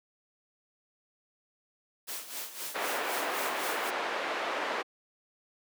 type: noise with tremolo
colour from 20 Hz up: white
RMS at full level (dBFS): -37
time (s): 2.07-3.91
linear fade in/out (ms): 20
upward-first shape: sine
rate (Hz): 3.9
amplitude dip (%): 70
type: band-pass noise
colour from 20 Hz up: pink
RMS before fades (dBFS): -33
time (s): 2.74-4.83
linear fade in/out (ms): 20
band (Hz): 460 to 2300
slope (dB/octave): 12
effects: high-pass 300 Hz 12 dB/octave